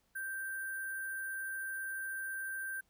sine tone with sample-and-hold, 1568 Hz, G6, in tune, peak -37 dBFS, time 0.15-2.81 s, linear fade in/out 10 ms, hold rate 11025 Hz, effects pink hiss -75 dBFS RMS until 2.89 s

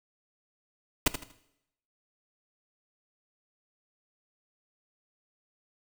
pink noise with echo, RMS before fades -21 dBFS, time 1.06-1.08 s, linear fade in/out 5 ms, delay 79 ms, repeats 3, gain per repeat -11 dB, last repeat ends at 1.317 s, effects noise-tail reverb RT60 0.8 s tail -17 dB re dry

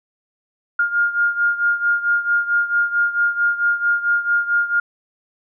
sine beating tone pair, 1412 / 1416.5 Hz, F6 / F6, +19 / +24 cents, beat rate 4.5 Hz, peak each -17 / -21 dBFS, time 0.79-4.8 s, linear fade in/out 5 ms, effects none

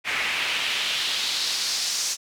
pink noise with band-pass filter sweep, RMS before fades -26 dBFS, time 0.04-2.17 s, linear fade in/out 50 ms, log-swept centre 2100 to 6100 Hz, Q 2.2, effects none

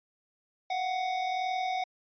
square tone pair together, 701.3 / 743 Hz, F5 / F#5, +7 / +7 cents, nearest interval minor second, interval 100 cents, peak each -39 / -30 dBFS, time 0.7-1.84 s, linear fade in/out 5 ms, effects resampled to 11025 Hz

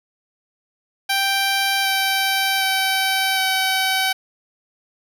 10% pulse tone with pitch steps, 784 / 776.8 / 769.6 / 762.6 Hz, G5 / G5 / G5 / G5, 0 / -16 / -32 / -48 cents, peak -9 dBFS, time 1.09-4.13 s, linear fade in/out 10 ms, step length 760 ms, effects none

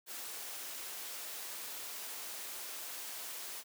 white high-pass noise, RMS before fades -44 dBFS, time 0.06-3.64 s, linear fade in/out 50 ms, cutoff 340 Hz, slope 12 dB/octave, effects none

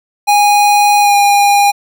square tone with pitch glide, 823 to 811.2 Hz, G#5 to G#5, -16 to -41 cents, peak -7 dBFS, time 0.27-1.72 s, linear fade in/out 20 ms, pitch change -25 cents, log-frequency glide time 1.01-1.14 s, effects none

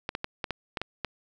clicks, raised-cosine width 0.3 ms, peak -14 dBFS, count 8, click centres 0.091 / 0.151 / 0.244 / 0.442 / 0.507 / 0.772 / 0.816 / 1.047 s, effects none

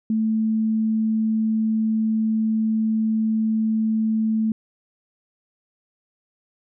sine tone, 220 Hz, A3, in tune, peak -18 dBFS, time 0.1-4.52 s, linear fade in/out 2 ms, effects none

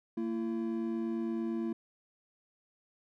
triangle tone pair together, 227.9 / 336.8 Hz, A#3 / E4, -39 / +37 cents, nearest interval perfect fifth, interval 676 cents, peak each -32 / -33 dBFS, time 0.17-1.73 s, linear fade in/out 5 ms, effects none

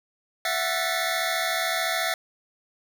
25% pulse tone cluster, 666 / 740 / 1766 / 1957 / 2165 Hz, E5 / F#5 / A6 / B6 / C#7, +18 / 0 / +6 / -16 / -41 cents, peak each -25 / -27 / -26 / -30 / -29 dBFS, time 0.45-2.14 s, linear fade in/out 2 ms, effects none

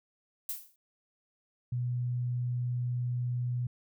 violet noise with exponential decay, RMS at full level -32 dBFS, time 0.49-0.76 s, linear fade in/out 2 ms, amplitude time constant 57 ms
sine tone, 122.9 Hz, B2, 8 cents flat, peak -29 dBFS, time 1.72-3.67 s, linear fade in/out 5 ms
effects none

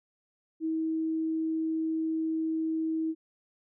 sine tone, 320.4 Hz, E4, 49 cents flat, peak -27 dBFS, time 0.6-3.15 s, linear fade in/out 50 ms, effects none

